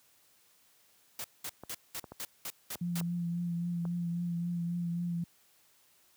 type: noise bursts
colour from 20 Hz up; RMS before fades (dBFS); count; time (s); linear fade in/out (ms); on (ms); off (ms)
white; -39; 8; 1.19-3.006; 2; 52; 200
type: clicks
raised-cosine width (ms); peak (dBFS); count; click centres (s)
1; -30; 6; 1.636 / 2.042 / 2.12 / 2.756 / 3.012 / 3.853
type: tone with vibrato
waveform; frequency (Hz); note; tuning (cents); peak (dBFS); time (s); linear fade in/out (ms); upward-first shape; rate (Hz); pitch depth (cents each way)
sine; 172.3; F3; -23; -31; 2.81-5.24; 5; triangle; 3.7; 28
effects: white hiss -66 dBFS RMS until 6.16 s + high-pass 60 Hz 12 dB/octave